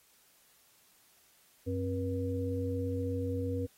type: tone cluster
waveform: sine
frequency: 94.2 / 265.6 / 481.2 Hz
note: F#2 / C4 / B4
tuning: +32 / +26 / -45 cents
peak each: -34 / -36 / -36 dBFS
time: 1.66-3.67 s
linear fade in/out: 20 ms
effects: white hiss -65 dBFS RMS until 3.77 s + AAC 48 kbps